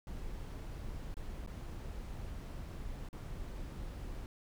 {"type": "noise with dropouts", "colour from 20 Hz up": "brown", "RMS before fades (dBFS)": -43, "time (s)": [0.07, 4.26], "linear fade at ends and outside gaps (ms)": 1, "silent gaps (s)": [[1.142, 1.168], [1.463, 1.474], [3.088, 3.129]], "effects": []}